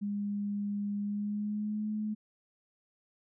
sine tone with pitch glide, 203.8 to 213.3 Hz, G#3 to G#3, -32 to +46 cents, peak -31 dBFS, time 0.01-2.15 s, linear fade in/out 20 ms, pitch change +78 cents, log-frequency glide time 0.99-1.89 s, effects none

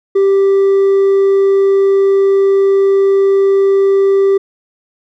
sine tone with hard clipping, 392 Hz, G4, in tune, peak -8 dBFS, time 0.15-4.38 s, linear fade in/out 10 ms, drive 2 dB, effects none

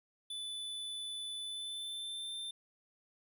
square tone with pitch glide, 3490 to 3572 Hz, A7 to A7, -15 to +25 cents, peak -40 dBFS, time 0.3-2.51 s, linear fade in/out 5 ms, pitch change +40 cents, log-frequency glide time 1.37-2.35 s, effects none

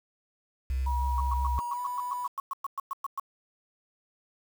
sine tone with vibrato, 65.4 Hz, C2, in tune, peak -26 dBFS, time 0.7-1.59 s, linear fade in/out 0 ms, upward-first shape triangle, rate 12 Hz, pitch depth 17 cents each way
sine tone with pitch glide, 960 to 985.3 Hz, B5 to B5, -49 to -4 cents, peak -31 dBFS, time 0.86-2.28 s, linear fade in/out 10 ms, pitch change +45 cents, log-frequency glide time 1.71-1.8 s
sine tone bursts, 1097 Hz, C#6, 18 cents flat, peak -29 dBFS, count 16, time 1.18-3.198 s, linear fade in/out 2 ms, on 23 ms, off 110 ms
effects 8-bit

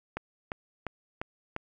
click train, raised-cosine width 0.5 ms, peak -18 dBFS, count 5, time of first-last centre 0.17-1.564 s, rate 2.87 Hz, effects none

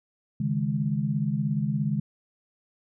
sine chord, C# suspended second, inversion none, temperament equal, 138.59 / 155.56 / 207.7 Hz, C#3 / D#3 / G#3, 0 / 0 / 0 cents, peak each -28 dBFS, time 0.4-2 s, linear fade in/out 5 ms, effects none

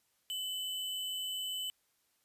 sine tone with sample-and-hold, 3014 Hz, F#7, 31 cents sharp, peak -35 dBFS, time 0.3-1.7 s, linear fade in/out 0 ms, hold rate 11025 Hz, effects white hiss -75 dBFS RMS until 2.24 s + resampled to 32000 Hz

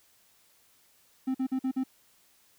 triangle tone bursts, 261.6 Hz, C4, in tune, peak -24 dBFS, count 5, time 1.27-1.838 s, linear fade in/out 10 ms, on 76 ms, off 47 ms, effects white hiss -64 dBFS RMS until 2.58 s

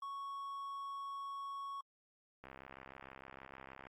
triangle tone, 1108.7 Hz, C#6, in tune, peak -40 dBFS, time 0.02-1.81 s, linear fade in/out 5 ms
click train, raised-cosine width 0.5 ms, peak -36 dBFS, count 96, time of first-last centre 2.44-3.869 s, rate 66.5 Hz
effects AAC 48 kbps

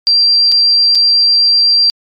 sine tone with dropouts, 4723 Hz, D8, 9 cents sharp, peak -6 dBFS, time 0.07-1.9 s, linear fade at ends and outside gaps 0 ms, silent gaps 0.517-0.521 / 0.95-0.954 s, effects MP3 96 kbps

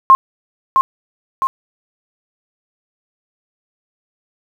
sine tone with echo, 1066 Hz, C6, 32 cents sharp, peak -3 dBFS, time 0.1-0.15 s, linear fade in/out 0 ms, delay 660 ms, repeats 2, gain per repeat -5 dB, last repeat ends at 1.47 s, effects 7-bit

